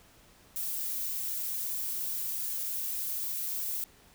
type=noise with flanger; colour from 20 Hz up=violet; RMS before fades=-34 dBFS; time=0.56-3.84 s; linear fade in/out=0 ms; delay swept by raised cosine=1.7 to 3.5 ms; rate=2.6 Hz; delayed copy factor=+0.5; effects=pink hiss -59 dBFS RMS until 4.14 s